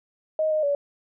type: tone with pitch steps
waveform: sine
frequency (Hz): 626 / 618 / 571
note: D#5 / D#5 / D5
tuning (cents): +10 / -12 / -49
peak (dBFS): -20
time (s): 0.39-0.75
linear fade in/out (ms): 2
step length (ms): 120
effects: none